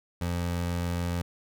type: tone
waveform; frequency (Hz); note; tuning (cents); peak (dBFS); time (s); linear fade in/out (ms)
25% pulse; 87; F2; -6; -24; 0.21-1.22; 5
effects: none